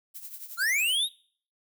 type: noise with tremolo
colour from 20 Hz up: violet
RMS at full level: -39 dBFS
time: 0.14-0.95 s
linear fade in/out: 20 ms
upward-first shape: triangle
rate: 11 Hz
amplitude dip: 75%
type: linear sweep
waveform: square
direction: up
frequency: 1318.5 to 3863 Hz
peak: -24 dBFS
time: 0.57-1.09 s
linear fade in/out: 50 ms
effects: noise-tail reverb RT60 0.5 s tail -22 dB re dry